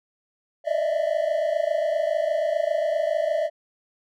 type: tone cluster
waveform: triangle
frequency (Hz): 588 / 613 / 641 / 668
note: D5 / D#5 / E5 / E5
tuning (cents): +2 / -26 / -49 / +23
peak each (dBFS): -25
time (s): 0.64-3.5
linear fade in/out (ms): 50
effects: none